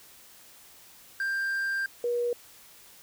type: tone pair in turn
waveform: triangle / sine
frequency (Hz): 1585 / 480.6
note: G6 / B4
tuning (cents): +19 / -47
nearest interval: octave + major sixth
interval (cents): 2066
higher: first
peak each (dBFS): -25 / -25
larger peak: neither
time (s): 1.2-1.86 / 2.04-2.33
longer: first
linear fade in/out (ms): 2
effects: white hiss -53 dBFS RMS until 3.02 s